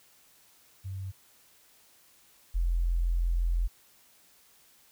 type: tone pair in turn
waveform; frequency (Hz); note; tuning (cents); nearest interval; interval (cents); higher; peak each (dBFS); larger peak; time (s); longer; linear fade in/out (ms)
sine; 95.6 / 42.88; G2 / F1; -43 / -31; octave + major second; 1388; first; -34 / -24; second; 0.84-1.12 / 2.54-3.68; second; 20
effects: white hiss -61 dBFS RMS until 4.91 s